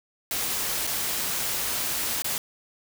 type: noise with dropouts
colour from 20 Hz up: white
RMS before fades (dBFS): -28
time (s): 0.31-2.38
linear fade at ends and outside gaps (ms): 1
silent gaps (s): 0.868-0.873 / 2.221-2.244
effects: none